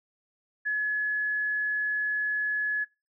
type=tone; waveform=sine; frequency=1700 Hz; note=G#6; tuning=40 cents sharp; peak=-25 dBFS; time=0.65-2.85 s; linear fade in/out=20 ms; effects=noise-tail reverb RT60 0.3 s tail -26 dB re dry